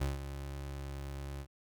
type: tone with ADSR envelope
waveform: 30% pulse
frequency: 69.3 Hz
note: C#2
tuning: in tune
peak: -27 dBFS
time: 0-1.47 s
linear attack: 18 ms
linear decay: 160 ms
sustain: -10 dB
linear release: 65 ms
effects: none